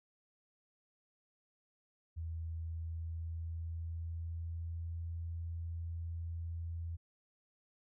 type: tone with pitch glide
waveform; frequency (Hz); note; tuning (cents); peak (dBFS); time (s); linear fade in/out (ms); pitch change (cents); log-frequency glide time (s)
sine; 81.9 to 83.72; E2 to E2; -11 to +27; -38; 2.16-6.97; 20; +38; 2.62-5.04
effects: none